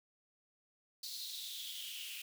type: noise with high-pass filter sweep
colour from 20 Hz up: white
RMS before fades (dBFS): -45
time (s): 1.03-2.22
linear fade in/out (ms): 5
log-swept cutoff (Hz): 4300 to 2700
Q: 6.9
effects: none